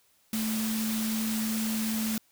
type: tone in noise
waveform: sine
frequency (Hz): 220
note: A3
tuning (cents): 0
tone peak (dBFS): -28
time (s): 0.33-2.18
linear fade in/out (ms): 2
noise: white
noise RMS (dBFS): -35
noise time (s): 0.33-2.18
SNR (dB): +4
effects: white hiss -66 dBFS RMS until 2.31 s